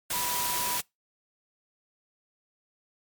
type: tone in noise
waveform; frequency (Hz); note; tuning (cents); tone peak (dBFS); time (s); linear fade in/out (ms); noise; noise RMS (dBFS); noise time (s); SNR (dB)
sine; 979; B5; -15; -33; 0.13-0.78; 5; white; -30; 0.1-0.81; -6
effects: noise-tail reverb RT60 0.2 s tail -25 dB re dry + MP3 96 kbps